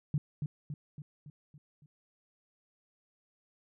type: tone with echo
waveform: sine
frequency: 146.83 Hz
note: D3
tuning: in tune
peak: -26 dBFS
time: 0.14-0.18 s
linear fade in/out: 2 ms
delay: 280 ms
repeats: 6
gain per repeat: -5 dB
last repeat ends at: 1.86 s
effects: none